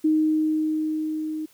sine tone with level ramp, 311.1 Hz, D#4, in tune, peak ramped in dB -16 to -27 dBFS, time 0.04-1.46 s, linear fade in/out 10 ms, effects white hiss -57 dBFS RMS until 1.53 s

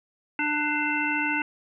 harmonic tone, 297.7 Hz, D4, 24 cents sharp, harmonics 1 / 3 / 5 / 7 / 9, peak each -30 / -31 / -29 / -30 / -29 dBFS, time 0.39-1.42 s, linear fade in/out 2 ms, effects none

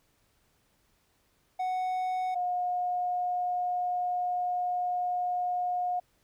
triangle / sine tone pair in turn, 740 / 718.9 Hz, F#5 / F5, 0 / +50 cents, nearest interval minor second, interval 50 cents, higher first, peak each -26 / -27 dBFS, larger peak first, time 1.59-2.35 / 2.35-6 s, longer second, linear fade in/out 10 ms, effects pink hiss -70 dBFS RMS until 6.23 s

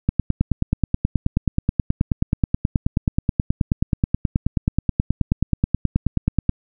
click train, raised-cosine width 5 ms, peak -4 dBFS, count 61, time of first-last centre 0.09-6.493 s, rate 9.37 Hz, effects none

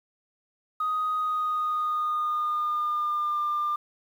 sine tone with pitch glide, 1249 to 1196.7 Hz, D#6 to D6, +6 to +32 cents, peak -23 dBFS, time 0.8-3.76 s, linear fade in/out 5 ms, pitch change -74 cents, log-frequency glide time 1.16-3.39 s, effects tanh soft clip ceiling -21 dBFS + 9-bit

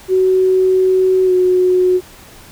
sine tone with pitch glide, 374.2 to 365.9 Hz, F#4 to F#4, +20 to -19 cents, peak -9 dBFS, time 0.08-2.01 s, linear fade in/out 50 ms, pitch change -39 cents, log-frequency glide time 1.25-1.32 s, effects pink hiss -40 dBFS RMS until 2.51 s

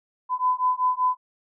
sine beating tone pair, 1005 / 1010.2 Hz, B5 / B5, +30 / +39 cents, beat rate 5.2 Hz, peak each -23 / -23 dBFS, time 0.29-1.17 s, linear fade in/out 50 ms, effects none

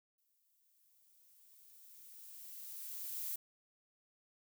violet noise with exponential growth, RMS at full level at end -40 dBFS, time 0.18-3.36 s, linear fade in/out 5 ms, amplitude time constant 690 ms, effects none

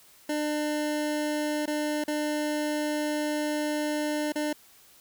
25% pulse tone with dropouts, 300 Hz, D4, 37 cents sharp, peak -23 dBFS, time 0.29-4.53 s, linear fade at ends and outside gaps 5 ms, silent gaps 1.658-1.676 / 2.04-2.079 / 4.322-4.356 s, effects white hiss -56 dBFS RMS until 5 s

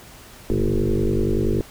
sine tone with frequency modulation, 173.2 Hz, F3, 14 cents flat, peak -17 dBFS, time 0.5-1.61 s, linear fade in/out 0 ms, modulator 50.5 Hz, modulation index 5.1, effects pink hiss -44 dBFS RMS until 1.7 s

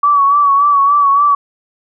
sine tone with vibrato, 1137 Hz, C#6, 44 cents sharp, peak -7 dBFS, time 0.03-1.35 s, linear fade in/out 5 ms, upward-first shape sine, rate 3.5 Hz, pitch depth 47 cents each way, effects none

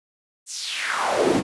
brown noise with high-pass filter sweep, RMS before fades -23 dBFS, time 0.46-1.43 s, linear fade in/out 50 ms, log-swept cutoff 8000 to 210 Hz, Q 2.9, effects resampled to 24000 Hz

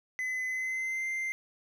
triangle tone with pitch glide, 2024 to 2087 Hz, B6 to C7, +42 to -5 cents, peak -29 dBFS, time 0.19-1.32 s, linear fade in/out 0 ms, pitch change +53 cents, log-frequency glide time 0.45-1.07 s, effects none

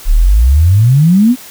sine exponential sweep, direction up, 32.7 to 261.6 Hz, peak -4 dBFS, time 0.05-1.36 s, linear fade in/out 50 ms, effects white hiss -33 dBFS RMS until 1.5 s

